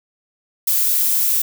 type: noise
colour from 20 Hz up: violet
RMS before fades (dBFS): -17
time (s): 0.67-1.42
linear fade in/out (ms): 5
effects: none